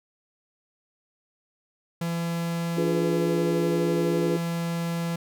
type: tone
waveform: 45% pulse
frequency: 168.6 Hz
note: E3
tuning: 39 cents sharp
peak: -26 dBFS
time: 2.01-5.16 s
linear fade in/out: 5 ms
type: chord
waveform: sine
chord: D diminished seventh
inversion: none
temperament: equal with one note detuned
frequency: 293.7 / 349.2 / 421.3 / 493.9 Hz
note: D4 / F4 / Ab4 / Cb5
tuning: 0 / 0 / +25 / 0 cents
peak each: -31 / -26 / -30 / -29 dBFS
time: 2.77-4.37 s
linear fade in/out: 5 ms
effects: none